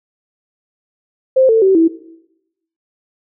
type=tone with pitch steps; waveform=sine; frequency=523.3 / 447.7 / 383.1 / 327.8 Hz; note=C5 / A4 / G4 / E4; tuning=0 / +30 / -40 / -10 cents; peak=-7 dBFS; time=1.36-1.88 s; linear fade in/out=10 ms; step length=130 ms; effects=noise-tail reverb RT60 0.9 s tail -18 dB re dry